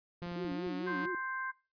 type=clicks; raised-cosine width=3 ms; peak=-37 dBFS; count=6; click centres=0.22 / 0.264 / 0.317 / 0.447 / 0.518 / 0.668 s
type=tone with pitch glide; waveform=sawtooth; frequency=174.61 to 181.81 Hz; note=F3 to F#3; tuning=0 to -30 cents; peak=-34 dBFS; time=0.22-1.06 s; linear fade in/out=5 ms; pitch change=+70 cents; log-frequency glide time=0.39-0.81 s
type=tone with vibrato; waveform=sine; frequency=321.7 Hz; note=E4; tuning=42 cents flat; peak=-36 dBFS; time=0.36-1.15 s; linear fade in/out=2 ms; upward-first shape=sine; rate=4.4 Hz; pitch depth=250 cents each way
type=harmonic tone; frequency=523.3 Hz; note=C5; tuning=in tune; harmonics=2 / 3 / 4; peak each=-39 / -37 / -49 dBFS; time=0.86-1.52 s; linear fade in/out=20 ms
effects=noise-tail reverb RT60 0.3 s tail -19 dB re dry + resampled to 11025 Hz